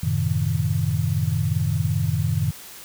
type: chord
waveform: sine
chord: F# diminished seventh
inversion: none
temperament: equal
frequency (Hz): 92.5 / 110 / 130.81 / 155.56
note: F#2 / A2 / C3 / Eb3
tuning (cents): 0 / 0 / 0 / 0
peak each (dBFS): -25 / -25 / -26 / -24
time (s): 0.03-2.51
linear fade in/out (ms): 5
effects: white hiss -41 dBFS RMS until 2.84 s